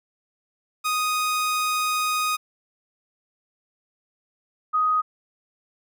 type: tone pair in turn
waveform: sawtooth / sine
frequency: 1245 / 1250.7 Hz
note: D#6 / D#6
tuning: +1 / +9 cents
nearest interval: unison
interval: 8 cents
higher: second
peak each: -18 / -18 dBFS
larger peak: neither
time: 0.84-2.37 / 4.73-5.02 s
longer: first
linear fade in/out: 20 ms
effects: none